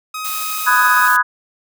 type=tone; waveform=sawtooth; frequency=1261 Hz; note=D#6; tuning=23 cents sharp; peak=-20 dBFS; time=0.14-1.08 s; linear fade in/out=5 ms
type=noise; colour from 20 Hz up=blue; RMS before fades=-25 dBFS; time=0.24-1.17 s; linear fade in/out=10 ms
type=chord; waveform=sine; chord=G# minor seventh; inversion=first; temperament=equal with one note detuned; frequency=1000.4 / 1244.5 / 1480 / 1661.2 Hz; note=B5 / D#6 / F#6 / G#6; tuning=+22 / 0 / 0 / 0 cents; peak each=-16 dBFS; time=0.66-1.23 s; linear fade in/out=20 ms
effects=none